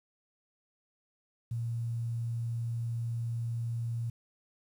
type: tone with quantisation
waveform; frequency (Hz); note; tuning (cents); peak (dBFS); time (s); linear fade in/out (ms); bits
sine; 116.54; A#2; 0; -31; 1.51-4.1; 5; 10
effects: none